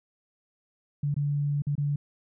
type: tone with dropouts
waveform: sine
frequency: 144.4 Hz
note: D3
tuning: 29 cents flat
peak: -24 dBFS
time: 1.03-1.96 s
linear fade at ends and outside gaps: 5 ms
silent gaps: 1.143-1.164 / 1.621-1.668 / 1.754-1.779 s
effects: none